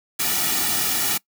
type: noise with comb filter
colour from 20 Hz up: white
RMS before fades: -22 dBFS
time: 0.19-1.18 s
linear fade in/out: 10 ms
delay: 1.9 ms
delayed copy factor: -0.8
effects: noise-tail reverb RT60 0.1 s tail -23 dB re dry